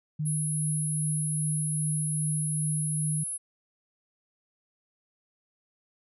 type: tone with tremolo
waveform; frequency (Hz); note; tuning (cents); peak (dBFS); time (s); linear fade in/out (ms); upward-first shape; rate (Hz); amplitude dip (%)
sine; 152.4; D#3; -36; -26; 0.19-3.24; 10; triangle; 2.5; 25
type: tone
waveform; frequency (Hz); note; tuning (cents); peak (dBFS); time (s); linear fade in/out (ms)
sine; 10580; E9; +5; -31; 0.25-3.38; 20
effects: none